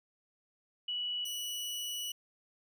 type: tone pair in turn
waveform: sine / sawtooth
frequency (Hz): 2943 / 2943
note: F#7 / F#7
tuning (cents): -10 / -10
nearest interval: unison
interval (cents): 0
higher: neither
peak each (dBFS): -33 / -33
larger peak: neither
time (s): 0.88-1.25 / 1.25-2.12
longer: second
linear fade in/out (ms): 5
effects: none